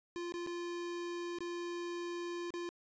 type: tone with dropouts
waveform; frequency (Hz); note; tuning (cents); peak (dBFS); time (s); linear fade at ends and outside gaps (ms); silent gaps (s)
square; 347.1; F4; -11; -39; 0.16-2.69; 0; 0.322-0.34 / 0.464-0.472 / 1.386-1.406 / 2.505-2.539
effects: resampled to 16000 Hz